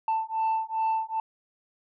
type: beating tone pair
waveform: sine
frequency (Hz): 886 / 888.5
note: A5 / A5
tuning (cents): +12 / +17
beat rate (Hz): 2.5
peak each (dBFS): -26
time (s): 0.08-1.2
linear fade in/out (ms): 2
effects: tanh soft clip ceiling -21 dBFS